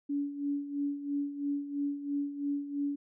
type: tone with tremolo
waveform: sine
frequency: 285.1 Hz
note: C#4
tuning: 49 cents sharp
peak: -28 dBFS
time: 0.09-2.96 s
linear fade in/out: 10 ms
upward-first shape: sine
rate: 3 Hz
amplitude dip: 70%
effects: none